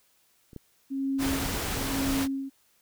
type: clicks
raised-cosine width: 3 ms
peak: -35 / -26 dBFS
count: 2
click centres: 0.532 / 0.563 s
type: tone with tremolo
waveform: sine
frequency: 271.3 Hz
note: C#4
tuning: 37 cents flat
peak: -25 dBFS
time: 0.9-2.5 s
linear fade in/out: 20 ms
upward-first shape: sine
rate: 0.99 Hz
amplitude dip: 95%
type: noise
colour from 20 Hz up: pink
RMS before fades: -31 dBFS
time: 1.18-2.28 s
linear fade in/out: 50 ms
effects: white hiss -66 dBFS RMS until 2.81 s